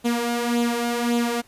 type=tone with flanger; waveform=sawtooth; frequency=237.5 Hz; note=A#3; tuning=33 cents sharp; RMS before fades=-23 dBFS; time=0.04-1.42 s; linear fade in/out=20 ms; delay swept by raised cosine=0.27 to 2.87 ms; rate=1.8 Hz; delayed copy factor=+0.6; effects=pink hiss -55 dBFS RMS until 1.47 s + resampled to 32000 Hz